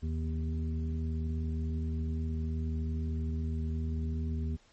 harmonic tone with a mistuned harmonic, 79.3 Hz, D#2, 33 cents sharp, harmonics 1 / 2 / 3 / 5, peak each -31 / -40 / -39 / -49 dBFS, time 0.02-4.57 s, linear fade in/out 20 ms, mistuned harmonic 1, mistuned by -18 cents, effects pink hiss -64 dBFS RMS until 4.72 s + MP3 32 kbps

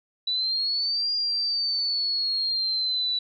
sine exponential two-way sweep, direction up then down, 3939 to 4820 to 3939 Hz, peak -23 dBFS, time 0.27-3.19 s, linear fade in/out 5 ms, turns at 1.12 s, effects none

